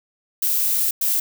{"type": "noise bursts at uneven times", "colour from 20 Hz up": "violet", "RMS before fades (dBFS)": -20, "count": 2, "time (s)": [[0.42, 0.91], [1.01, 1.2]], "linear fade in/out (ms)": 5, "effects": []}